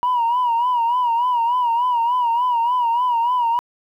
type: tone with vibrato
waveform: sine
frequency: 961 Hz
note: B5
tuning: 48 cents flat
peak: -14 dBFS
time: 0.03-3.59 s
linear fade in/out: 0 ms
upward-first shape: sine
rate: 3.4 Hz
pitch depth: 80 cents each way
effects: tanh soft clip ceiling -13 dBFS + 9-bit